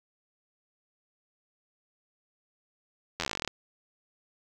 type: slowing click train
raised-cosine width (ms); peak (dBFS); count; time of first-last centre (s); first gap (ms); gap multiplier
0.2; -13; 16; 3.2-3.476; 11; 1.07
effects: 9-bit